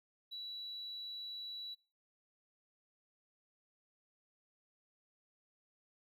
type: tone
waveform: triangle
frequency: 3929 Hz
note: B7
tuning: 10 cents flat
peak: -40 dBFS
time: 0.31-1.75 s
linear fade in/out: 20 ms
effects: noise-tail reverb RT60 0.3 s tail -22 dB re dry + tanh soft clip ceiling -40 dBFS